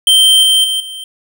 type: tone with level steps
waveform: square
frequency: 3129 Hz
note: G7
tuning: 4 cents flat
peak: -6 / -8 / -14 / -25 dBFS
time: 0.07-1.04 s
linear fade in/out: 2 ms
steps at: 0.43 / 0.64 / 0.8 s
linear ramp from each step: 2 ms
effects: none